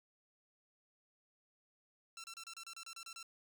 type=tone bursts; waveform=10% pulse; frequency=1348 Hz; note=E6; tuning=38 cents sharp; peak=-39 dBFS; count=11; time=2.17-3.229 s; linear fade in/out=2 ms; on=69 ms; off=30 ms; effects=11-bit